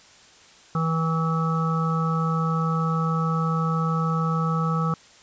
harmonic tone, 162.4 Hz, E3, 26 cents flat, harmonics 1 / 3 / 5 / 7 / 8, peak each -22 / -33 / -36 / -31 / -28 dBFS, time 0.75-4.94 s, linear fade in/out 2 ms, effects white hiss -51 dBFS RMS until 5.22 s + resampled to 16000 Hz

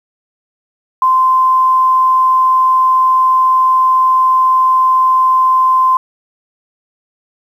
sine tone, 1037 Hz, C6, 16 cents flat, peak -7 dBFS, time 1.02-5.97 s, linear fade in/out 2 ms, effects 7-bit

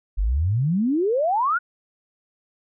sine exponential sweep, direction up, 43.65 to 1500 Hz, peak -18 dBFS, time 0.17-1.59 s, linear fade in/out 20 ms, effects none

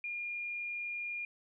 sine tone, 2416 Hz, D7, 48 cents sharp, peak -36 dBFS, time 0.04-1.25 s, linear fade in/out 2 ms, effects none

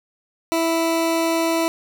20% pulse tone, 329.6 Hz, E4, in tune, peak -13 dBFS, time 0.52-1.68 s, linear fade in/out 0 ms, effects none

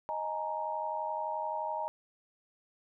sine chord, D# suspended fourth, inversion none, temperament equal with one note detuned, 622.3 / 840.7 / 932.3 Hz, D#5 / G#5 / A#5, 0 / +21 / 0 cents, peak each -38 / -38 / -35 dBFS, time 0.09-1.88 s, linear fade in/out 0 ms, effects none

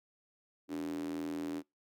square tone with high-pass filter, 41.08 Hz, E1, 5 cents flat, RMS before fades -38 dBFS, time 0.68-1.63 s, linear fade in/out 50 ms, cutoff 300 Hz, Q 7.6, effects noise-tail reverb RT60 0.2 s tail -25 dB re dry

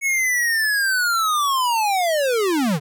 square linear sweep, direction down, 2216 to 132.7 Hz, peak -18 dBFS, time 0.01-2.8 s, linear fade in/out 50 ms, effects none

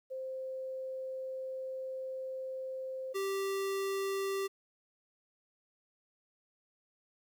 sine / square tone pair in turn, 523.3 / 390.9 Hz, C5 / G4, 0 / -5 cents, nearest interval perfect fourth, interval 505 cents, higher first, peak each -37 / -33 dBFS, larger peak second, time 0.1-3.14 / 3.14-4.48 s, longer first, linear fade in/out 20 ms, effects 12-bit

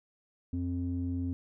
square tone with low-pass filter, 88 Hz, F2, 14 cents sharp, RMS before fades -33 dBFS, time 0.53-1.33 s, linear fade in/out 0 ms, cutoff 240 Hz, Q 5.5, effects none

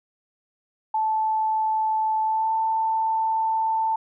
sine tone with pitch glide, 874 to 888.3 Hz, A5 to A5, -12 to +16 cents, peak -20 dBFS, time 0.94-3.96 s, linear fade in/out 5 ms, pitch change +28 cents, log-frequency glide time 2.24-2.53 s, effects none

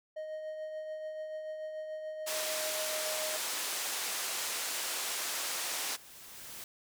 triangle tone with tremolo, 622.3 Hz, D#5, in tune, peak -34 dBFS, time 0.16-3.37 s, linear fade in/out 10 ms, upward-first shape triangle, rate 6.9 Hz, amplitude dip 40%
white band-pass noise, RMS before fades -36 dBFS, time 2.26-5.97 s, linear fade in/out 20 ms, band 420 to 10000 Hz, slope 12 dB/octave
white noise with exponential growth, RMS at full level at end -44 dBFS, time 4.15-6.64 s, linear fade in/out 2 ms, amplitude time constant 540 ms
effects none

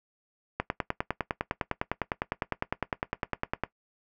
click train, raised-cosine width 0.5 ms, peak -12 dBFS, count 31, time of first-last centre 0.6-3.636 s, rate 9.88 Hz, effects noise-tail reverb RT60 0.1 s tail -18 dB re dry

